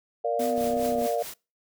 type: chord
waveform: sine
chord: Bb major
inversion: none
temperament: equal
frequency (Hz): 466.2 / 587.3 / 698.5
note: Bb4 / D5 / F5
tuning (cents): 0 / 0 / 0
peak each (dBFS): -28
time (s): 0.24-1.23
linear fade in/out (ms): 10
type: noise with tremolo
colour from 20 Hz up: white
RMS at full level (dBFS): -37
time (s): 0.39-1.34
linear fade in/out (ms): 5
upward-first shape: triangle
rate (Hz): 4.8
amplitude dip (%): 85
type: tone with vibrato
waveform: triangle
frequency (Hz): 246.9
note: B3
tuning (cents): 0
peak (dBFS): -28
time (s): 0.39-1.07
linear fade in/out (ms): 10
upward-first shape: triangle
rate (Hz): 2.8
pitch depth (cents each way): 37
type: click train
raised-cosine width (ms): 2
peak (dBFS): -28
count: 15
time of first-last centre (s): 0.58-1.016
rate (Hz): 32.1
effects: noise-tail reverb RT60 0.3 s tail -25 dB re dry